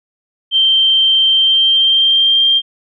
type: tone with pitch glide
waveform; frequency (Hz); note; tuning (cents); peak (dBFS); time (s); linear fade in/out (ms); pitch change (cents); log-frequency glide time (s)
sine; 3136 to 3183; G7 to G7; 0 to +26; -8; 0.51-2.62; 50; +26; 1.32-2.45
effects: none